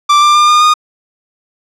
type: tone with pitch steps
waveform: 45% pulse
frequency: 1174.7 / 1187.7 / 1200.8 / 1214 / 1227.4 Hz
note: D6 / D6 / D6 / D#6 / D#6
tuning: 0 / +19 / +38 / -43 / -24 cents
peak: -5 dBFS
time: 0.09-0.74 s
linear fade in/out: 10 ms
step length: 130 ms
effects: low-pass 6000 Hz 12 dB/octave